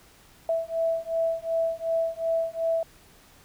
sine beating tone pair, 657 / 659.7 Hz, E5 / E5, -6 / +1 cents, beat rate 2.7 Hz, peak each -27 dBFS, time 0.49-2.83 s, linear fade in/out 2 ms, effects pink hiss -55 dBFS RMS until 3.44 s

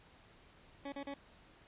20% pulse tone bursts, 280 Hz, C#4, 18 cents sharp, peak -36 dBFS, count 3, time 0.85-1.141 s, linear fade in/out 5 ms, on 73 ms, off 36 ms, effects pink hiss -62 dBFS RMS until 1.67 s + resampled to 8000 Hz

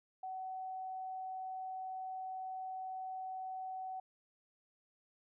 sine tone, 753 Hz, F#5, 30 cents sharp, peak -40 dBFS, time 0.23-4 s, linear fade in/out 5 ms, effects none

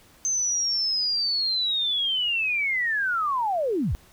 sine linear sweep, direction down, 6272 to 41.71 Hz, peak -22 dBFS, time 0.25-3.95 s, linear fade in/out 0 ms, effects pink hiss -55 dBFS RMS until 4.12 s

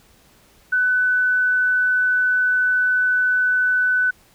sine tone, 1499 Hz, F#6, 22 cents sharp, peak -15 dBFS, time 0.72-4.11 s, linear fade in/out 10 ms, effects pink hiss -54 dBFS RMS until 4.34 s

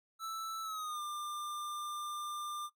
square tone with pitch glide, 1318.5 to 1195.2 Hz, E6 to D6, 0 to +30 cents, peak -39 dBFS, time 0.19-2.7 s, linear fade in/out 50 ms, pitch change -170 cents, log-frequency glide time 0.62-1.01 s, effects noise-tail reverb RT60 0.1 s tail -20 dB re dry

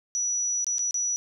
sine tone with dropouts, 5880 Hz, F#8, 12 cents flat, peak -24 dBFS, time 0.15-1.16 s, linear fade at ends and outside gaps 0 ms, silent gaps 0.644-0.667 / 0.783-0.792 / 0.909-0.943 s, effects none

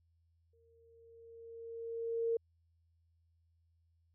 sine tone with exponential growth, 459.6 Hz, A#4, 25 cents flat, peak -29 dBFS, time 0.53-2.37 s, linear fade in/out 5 ms, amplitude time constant 400 ms, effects added 83 Hz sine -70 dBFS peak until 4.14 s

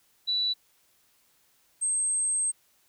sine tone pair in turn, 3951 / 8372 Hz, B7 / C9, 0 / 0 cents, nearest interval octave + minor second, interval 1300 cents, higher second, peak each -24 dBFS, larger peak neither, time 0.27-0.54 / 1.81-2.52 s, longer second, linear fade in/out 20 ms, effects white hiss -66 dBFS RMS until 2.88 s

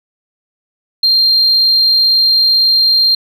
sine tone, 4186 Hz, C8, in tune, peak -6 dBFS, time 1.03-3.15 s, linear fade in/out 5 ms, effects tanh soft clip ceiling -4 dBFS

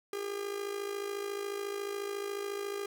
45% pulse tone with amplitude modulation, 403.4 Hz, G4, 50 cents sharp, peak -32 dBFS, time 0.13-2.86 s, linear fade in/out 2 ms, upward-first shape sine, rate 54.1 Hz, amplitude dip 65%, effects none

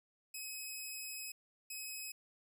10% pulse tone pair in turn, 2548 / 2548 Hz, D#7 / D#7, +41 / +41 cents, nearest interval unison, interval 0 cents, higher neither, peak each -34 / -34 dBFS, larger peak neither, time 0.34-1.32 / 1.7-2.12 s, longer first, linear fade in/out 5 ms, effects none

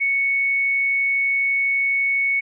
sine tone, 2217 Hz, C#7, in tune, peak -17 dBFS, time 0-2.41 s, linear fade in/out 20 ms, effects none

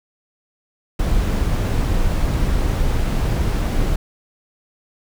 brown noise, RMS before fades -18 dBFS, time 0.99-3.96 s, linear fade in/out 5 ms, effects none

